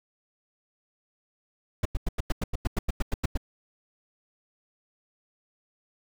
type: noise bursts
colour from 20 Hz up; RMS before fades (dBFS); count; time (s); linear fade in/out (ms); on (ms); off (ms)
brown; -24; 14; 1.83-3.375; 5; 24; 93
effects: none